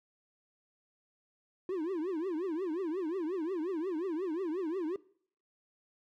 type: tone with vibrato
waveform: triangle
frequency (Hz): 345.5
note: F4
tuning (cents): -19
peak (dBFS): -30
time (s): 1.69-4.96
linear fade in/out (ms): 2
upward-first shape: triangle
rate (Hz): 5.6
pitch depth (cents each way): 260
effects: noise-tail reverb RT60 0.6 s tail -22 dB re dry